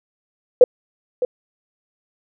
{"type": "tone with echo", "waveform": "sine", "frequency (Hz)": 498.4, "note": "B4", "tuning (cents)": 16, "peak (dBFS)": -3, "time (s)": [0.61, 0.64], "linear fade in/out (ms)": 2, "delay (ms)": 610, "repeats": 1, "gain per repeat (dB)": -13, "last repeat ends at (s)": 1.25, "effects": []}